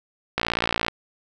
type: click train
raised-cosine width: 0.3 ms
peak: -5 dBFS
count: 30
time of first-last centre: 0.38-0.883 s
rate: 57.7 Hz
effects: none